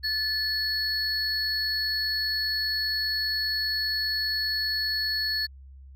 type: tone pair together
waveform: triangle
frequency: 1740 / 4385 Hz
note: A6 / C#8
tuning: -20 / -20 cents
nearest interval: octave + major third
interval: 1600 cents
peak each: -29 / -25 dBFS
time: 0.03-5.47 s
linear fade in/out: 20 ms
effects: added 67 Hz sine -44 dBFS peak until 5.95 s